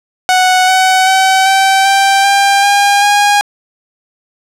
sawtooth tone with pitch steps, 740 / 750.8 / 761.7 / 772.8 / 784 / 795.4 / 807 / 818.7 Hz, F#5 / F#5 / G5 / G5 / G5 / G5 / G#5 / G#5, 0 / +25 / -50 / -25 / 0 / +25 / -50 / -25 cents, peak -3 dBFS, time 0.29-3.41 s, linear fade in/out 0 ms, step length 390 ms, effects low-pass 10000 Hz 12 dB/octave

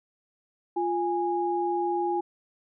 sine tone pair together, 349.2 / 825.5 Hz, F4 / G#5, 0 / -11 cents, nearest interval octave + minor third, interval 1489 cents, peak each -27 dBFS, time 0.76-2.21 s, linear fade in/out 10 ms, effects none

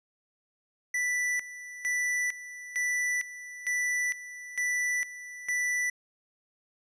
square tone with tremolo, 1975.5 Hz, B6, in tune, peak -27 dBFS, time 0.94-5.9 s, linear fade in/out 5 ms, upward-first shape square, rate 1.1 Hz, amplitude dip 80%, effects low-pass 10000 Hz 12 dB/octave

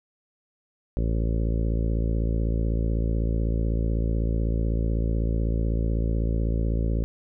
harmonic tone, 56 Hz, A1, 31 cents sharp, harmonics 1 / 2 / 3 / 4 / 5 / 6 / 7 / 8 / 9 / 10, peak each -23 / -29 / -33 / -35 / -37 / -39 / -40 / -41 / -42 / -43 dBFS, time 0.97-7.04 s, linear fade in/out 0 ms, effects none

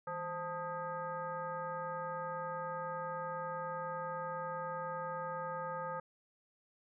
sine tone with frequency modulation, 885 Hz, A5, 10 cents sharp, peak -37 dBFS, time 0.07-6 s, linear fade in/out 5 ms, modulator 362 Hz, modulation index 1.5, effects none

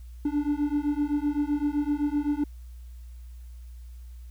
triangle beating tone pair, 288.6 / 296.4 Hz, D4 / D4, -30 / +16 cents, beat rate 7.8 Hz, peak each -25 dBFS, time 0.25-2.44 s, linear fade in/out 5 ms, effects added 60 Hz sine -40 dBFS peak until 4.3 s + white hiss -64 dBFS RMS until 4.3 s

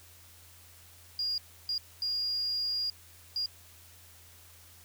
sine tone bursts at uneven times, 4838 Hz, D#8, 49 cents flat, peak -29 dBFS, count 4, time 1.19-1.38 / 1.69-1.78 / 2.02-2.9 / 3.36-3.46 s, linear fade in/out 2 ms, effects added 86 Hz sine -58 dBFS peak until 4.84 s + white hiss -56 dBFS RMS until 4.84 s

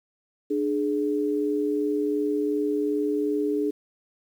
sine tone pair together, 297 / 419.7 Hz, D4 / G#4, +20 / +18 cents, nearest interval tritone, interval 598 cents, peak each -25 dBFS, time 0.5-3.71 s, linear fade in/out 10 ms, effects 9-bit

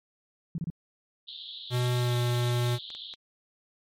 sine tone bursts, 164.81 Hz, E3, in tune, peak -28 dBFS, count 3, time 0.55-0.702 s, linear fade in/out 2 ms, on 32 ms, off 28 ms
pink band-pass noise, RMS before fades -42 dBFS, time 1.27-3.15 s, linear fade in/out 20 ms, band 3200 to 4100 Hz, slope 96 dB/octave
square tone with pitch glide, 123.47 to 121.42 Hz, B2 to B2, 0 to -29 cents, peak -25 dBFS, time 1.7-2.79 s, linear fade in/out 50 ms, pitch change -29 cents, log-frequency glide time 1.93-2.17 s
clicks, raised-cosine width 0.2 ms, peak -29 dBFS, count 3, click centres 2.903 / 2.95 / 3.138 s
effects MP3 64 kbps

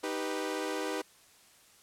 sawtooth chord, Eb augmented, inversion none, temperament equal, 311.1 / 392 / 493.9 Hz, Eb4 / G4 / B4, 0 / 0 / 0 cents, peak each -33 dBFS, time 0.03-1.02 s, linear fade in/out 10 ms, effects white hiss -60 dBFS RMS until 1.82 s + low-pass 11000 Hz 12 dB/octave

